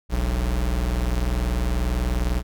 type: tone pair together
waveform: square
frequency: 40.82 / 61 Hz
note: E1 / B1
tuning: -16 / -21 cents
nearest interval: perfect fifth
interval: 695 cents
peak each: -26 / -23 dBFS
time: 0.09-2.43 s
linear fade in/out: 50 ms
effects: none